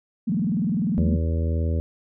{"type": "tone with vibrato", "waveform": "sine", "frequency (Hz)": 196, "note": "G3", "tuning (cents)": 0, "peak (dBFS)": -20, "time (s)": [0.27, 1.17], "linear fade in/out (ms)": 10, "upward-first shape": "square", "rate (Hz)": 20, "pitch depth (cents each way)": 260}
{"type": "harmonic tone", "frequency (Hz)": 81.7, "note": "E2", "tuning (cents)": -15, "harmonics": [1, 2, 3, 4, 5, 6, 7], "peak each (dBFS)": [-21, -32, -33, -37, -37, -37, -38], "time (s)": [0.98, 1.8], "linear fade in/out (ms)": 0}
{"effects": []}